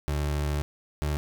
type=tone pair in turn; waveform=30% pulse; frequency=73.42 / 74.32 Hz; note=D2 / D2; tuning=0 / +21 cents; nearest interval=unison; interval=21 cents; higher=second; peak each=-23 dBFS; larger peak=neither; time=0.08-0.62 / 1.02-1.17 s; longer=first; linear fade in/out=0 ms; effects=none